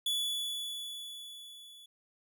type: tone with level ramp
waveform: 45% pulse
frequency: 3429 Hz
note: A7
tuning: 45 cents flat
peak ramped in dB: -29 to -52 dBFS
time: 0.06-1.86 s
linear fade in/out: 5 ms
effects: none